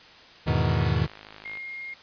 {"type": "chord", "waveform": "40% pulse", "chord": "E major seventh", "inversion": "none", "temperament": "equal", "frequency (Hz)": [82.41, 103.83, 123.47, 155.56], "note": ["E2", "G#2", "B2", "D#3"], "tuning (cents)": [0, 0, 0, 0], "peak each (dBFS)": -26, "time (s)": [0.46, 1.07], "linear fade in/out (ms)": 20}
{"type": "click train", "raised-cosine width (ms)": 0.3, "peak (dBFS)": -27, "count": 49, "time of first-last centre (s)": [0.66, 1.573], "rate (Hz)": 52.6}
{"type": "tone", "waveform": "sine", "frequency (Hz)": 2133, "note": "C7", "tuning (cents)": 33, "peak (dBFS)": -34, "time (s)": [1.45, 1.94], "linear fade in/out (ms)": 5}
{"effects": ["white hiss -49 dBFS RMS until 2.02 s", "resampled to 11025 Hz"]}